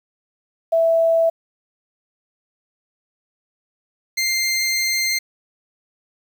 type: tone pair in turn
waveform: sine / 20% pulse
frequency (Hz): 659.3 / 2098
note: E5 / C7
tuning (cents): 0 / +4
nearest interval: octave + minor sixth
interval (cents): 2004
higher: second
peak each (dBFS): -13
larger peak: neither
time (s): 0.72-1.3 / 4.17-5.19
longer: second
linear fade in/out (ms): 10
effects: 8-bit